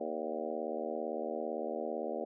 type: harmonic tone with a mistuned harmonic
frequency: 77.78 Hz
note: D#2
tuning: in tune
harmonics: 3 / 4 / 5 / 6 / 7 / 8 / 9 / 10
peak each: -44 / -44 / -42 / -41 / -41 / -42 / -44 / -48 dBFS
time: 0-2.25 s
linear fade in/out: 10 ms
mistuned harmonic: 8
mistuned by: -50 cents
effects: none